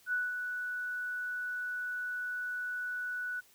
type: tone with ADSR envelope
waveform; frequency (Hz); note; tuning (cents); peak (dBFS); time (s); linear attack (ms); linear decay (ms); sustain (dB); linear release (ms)
sine; 1480; F#6; 0; -28; 0.06-3.41; 66; 190; -6; 19
effects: white hiss -63 dBFS RMS until 3.54 s